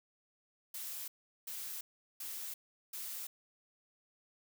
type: noise bursts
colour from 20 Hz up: blue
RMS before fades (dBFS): -43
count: 4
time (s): 0.74-3.27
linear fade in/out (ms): 5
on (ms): 340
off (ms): 390
effects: none